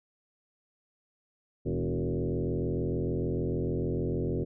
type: tone with frequency modulation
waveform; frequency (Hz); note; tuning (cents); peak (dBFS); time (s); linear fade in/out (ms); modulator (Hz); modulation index
sine; 110; A2; 0; -27; 1.65-4.45; 20; 86.6; 4.2
effects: none